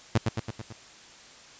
sawtooth tone with echo, 112.7 Hz, A2, 42 cents sharp, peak -15 dBFS, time 0.15-0.18 s, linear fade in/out 5 ms, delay 110 ms, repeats 5, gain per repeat -4 dB, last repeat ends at 0.73 s, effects white hiss -50 dBFS RMS until 1.59 s + resampled to 16000 Hz

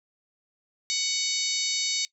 harmonic tone with a mistuned harmonic, 745 Hz, F#5, 12 cents sharp, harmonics 3 / 4 / 5 / 6 / 7 / 8 / 9 / 10, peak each -34 / -39 / -30 / -30 / -36 / -31 / -37 / -36 dBFS, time 0.9-2.05 s, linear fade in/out 0 ms, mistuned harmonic 10, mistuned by +23 cents, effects noise-tail reverb RT60 0.1 s tail -20 dB re dry

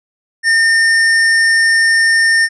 sine tone with hard clipping, 1816 Hz, A#6, 46 cents flat, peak -10 dBFS, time 0.43-2.49 s, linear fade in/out 50 ms, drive 15 dB, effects resampled to 22050 Hz

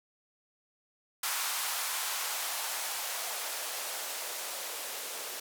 violet noise with band-pass filter sweep, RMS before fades -36 dBFS, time 1.23-5.4 s, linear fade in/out 5 ms, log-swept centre 1000 to 440 Hz, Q 1.7, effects none

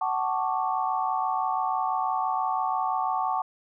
sine chord, D major seventh, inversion first, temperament equal with one note detuned, 751.2 / 880 / 1108.7 / 1174.7 Hz, F#5 / A5 / C#6 / D6, +26 / 0 / 0 / 0 cents, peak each -28 / -29 / -30 / -33 dBFS, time 0.01-3.42 s, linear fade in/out 5 ms, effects none

